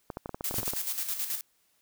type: clicks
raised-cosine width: 1 ms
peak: -21 dBFS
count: 11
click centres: 0.102 / 0.171 / 0.259 / 0.293 / 0.345 / 0.409 / 0.511 / 0.542 / 0.631 / 0.679 / 0.735 s
type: noise with tremolo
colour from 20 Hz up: blue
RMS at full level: -31 dBFS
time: 0.44-1.41 s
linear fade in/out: 2 ms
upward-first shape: square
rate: 9.3 Hz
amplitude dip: 55%
type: tone with exponential decay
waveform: sawtooth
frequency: 112 Hz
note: A2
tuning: 31 cents sharp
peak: -25 dBFS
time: 0.58-0.65 s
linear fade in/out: 0 ms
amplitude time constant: 15 ms
effects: white hiss -70 dBFS RMS until 1.81 s